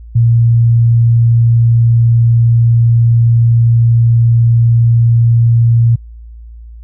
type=tone; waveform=sine; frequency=116.54 Hz; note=A#2; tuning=in tune; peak=-5 dBFS; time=0.15-5.96 s; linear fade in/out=10 ms; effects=added 57 Hz sine -29 dBFS peak until 6.83 s